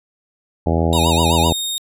harmonic tone, 82.41 Hz, E2, in tune, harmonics 1 / 2 / 3 / 4 / 5 / 6 / 7 / 8 / 9 / 10, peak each -18 / -21 / -23 / -24 / -25 / -26 / -26 / -27 / -28 / -28 dBFS, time 0.66-1.53 s, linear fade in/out 5 ms
square tone with vibrato, 893 Hz, A5, 25 cents sharp, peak -20 dBFS, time 0.92-1.53 s, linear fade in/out 50 ms, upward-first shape sine, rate 7.7 Hz, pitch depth 160 cents each way
sawtooth tone with pitch glide, 3729 to 3703 Hz, A#7 to A#7, 0 to -12 cents, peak -18 dBFS, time 0.93-1.78 s, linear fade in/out 0 ms, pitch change -12 cents, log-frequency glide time 1.24-1.45 s
effects resampled to 32000 Hz

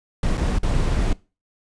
brown noise with dropouts, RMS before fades -20 dBFS, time 0.23-1.13 s, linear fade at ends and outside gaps 2 ms, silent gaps 0.373-0.377 / 0.586-0.631 s, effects noise-tail reverb RT60 0.3 s tail -21 dB re dry + resampled to 22050 Hz

